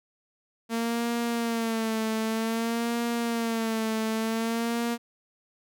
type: tone with vibrato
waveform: sawtooth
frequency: 227.9 Hz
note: A#3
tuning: 39 cents flat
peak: -22 dBFS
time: 0.69-4.98 s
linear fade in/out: 50 ms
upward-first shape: sine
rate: 0.53 Hz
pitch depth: 57 cents each way
effects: none